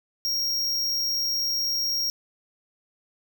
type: tone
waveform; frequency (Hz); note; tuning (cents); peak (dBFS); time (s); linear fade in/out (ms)
square; 5588; F8; 0; -24; 0.25-2.1; 0
effects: none